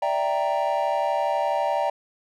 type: chord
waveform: triangle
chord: E half-diminished seventh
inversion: third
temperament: equal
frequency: 587.3 / 659.3 / 784 / 932.3 Hz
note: D5 / E5 / G5 / Bb5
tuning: 0 / 0 / 0 / 0 cents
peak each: -24 / -26 / -24 / -25 dBFS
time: 0.02-1.9 s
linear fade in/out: 5 ms
effects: tanh soft clip ceiling -9 dBFS